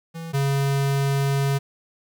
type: tone pair in turn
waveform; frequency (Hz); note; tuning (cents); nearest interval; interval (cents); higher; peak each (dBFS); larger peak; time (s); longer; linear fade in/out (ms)
square; 164.81 / 138.59; E3 / C#3; 0 / 0; minor third; 300; first; -32 / -20; second; 0.14-0.33 / 0.33-1.59; second; 20
effects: 10-bit